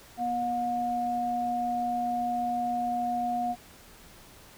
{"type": "tone pair together", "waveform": "sine", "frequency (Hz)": [242.1, 719.4], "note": ["B3", "F#5"], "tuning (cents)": [-34, -49], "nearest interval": "octave + perfect fifth", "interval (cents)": 1885, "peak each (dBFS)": [-34, -27], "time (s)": [0.17, 3.56], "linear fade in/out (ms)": 50, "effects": ["pink hiss -52 dBFS RMS until 4.57 s"]}